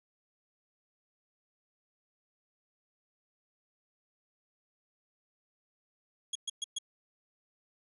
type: tone bursts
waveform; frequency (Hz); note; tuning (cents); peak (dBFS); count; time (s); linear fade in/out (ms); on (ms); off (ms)
25% pulse; 3311; G#7; -6; -29; 4; 6.33-6.786; 5; 24; 120
effects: resampled to 32000 Hz